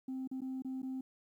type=tone with dropouts; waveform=sine; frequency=261.6 Hz; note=C4; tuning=in tune; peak=-35 dBFS; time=0.08-1.01 s; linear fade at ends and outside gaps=5 ms; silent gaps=0.275-0.313 / 0.407-0.417 / 0.622-0.647 / 0.819-0.829 s; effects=tanh soft clip ceiling -35 dBFS + 12-bit